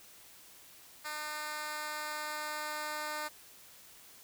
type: tone with high-pass filter sweep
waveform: 10% pulse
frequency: 302.8 Hz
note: D#4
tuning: 47 cents flat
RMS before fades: -39 dBFS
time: 1.04-3.29 s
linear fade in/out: 20 ms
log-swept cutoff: 1100 to 650 Hz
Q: 0.72
effects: white hiss -56 dBFS RMS until 4.23 s